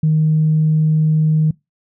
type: tone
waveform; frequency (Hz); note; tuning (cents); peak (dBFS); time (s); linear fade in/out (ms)
sine; 155.8; D#3; +3; -10; 0.03-1.51; 5
effects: noise-tail reverb RT60 0.2 s tail -23 dB re dry + tanh soft clip ceiling -6 dBFS